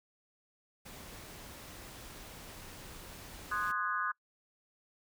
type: noise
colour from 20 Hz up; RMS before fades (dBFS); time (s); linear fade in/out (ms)
pink; -49; 0.85-3.72; 10
type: chord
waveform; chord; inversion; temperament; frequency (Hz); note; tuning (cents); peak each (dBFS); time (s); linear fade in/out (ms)
sine; Ab dominant seventh; first; equal with one note detuned; 1046.5 / 1233.8 / 1480 / 1661.2; C6 / Eb6 / Gb6 / Ab6; 0 / -15 / 0 / 0; -39 / -35 / -36 / -39; 3.51-4.12; 10
effects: noise-tail reverb RT60 0.1 s tail -24 dB re dry